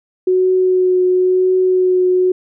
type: tone with vibrato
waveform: sine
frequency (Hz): 368.5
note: F#4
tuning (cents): -7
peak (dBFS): -10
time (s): 0.27-2.32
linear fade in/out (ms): 5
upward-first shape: triangle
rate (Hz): 0.97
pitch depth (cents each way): 16
effects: none